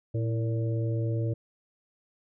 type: harmonic tone with a mistuned harmonic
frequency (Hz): 114.8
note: A#2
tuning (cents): -26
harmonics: 1 / 3 / 4 / 5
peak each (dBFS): -26 / -36 / -38 / -40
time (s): 0.14-1.34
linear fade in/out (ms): 10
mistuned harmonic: 3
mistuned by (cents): -79
effects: none